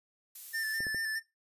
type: noise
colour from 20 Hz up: violet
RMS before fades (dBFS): -43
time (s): 0.35-0.79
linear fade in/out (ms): 5
type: tone with vibrato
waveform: square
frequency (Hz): 1773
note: A6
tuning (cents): +13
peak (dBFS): -33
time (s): 0.53-1.2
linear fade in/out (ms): 20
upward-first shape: square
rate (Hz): 4.8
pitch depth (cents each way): 24
type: clicks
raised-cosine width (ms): 2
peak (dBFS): -30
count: 3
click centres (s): 0.805 / 0.868 / 0.946
effects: noise-tail reverb RT60 0.2 s tail -17 dB re dry + resampled to 32000 Hz